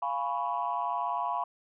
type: chord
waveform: sine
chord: C# dominant seventh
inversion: first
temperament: equal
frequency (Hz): 698.5 / 830.6 / 987.8 / 1108.7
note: E#5 / G#5 / B5 / C#6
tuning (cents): 0 / 0 / 0 / 0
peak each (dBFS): -34 / -35 / -31 / -35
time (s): 0.02-1.44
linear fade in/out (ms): 5
effects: tanh soft clip ceiling -20 dBFS